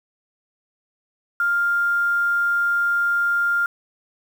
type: tone with quantisation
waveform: sine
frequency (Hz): 1400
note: F6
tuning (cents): +4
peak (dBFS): -17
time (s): 1.4-3.66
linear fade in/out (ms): 2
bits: 7
effects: none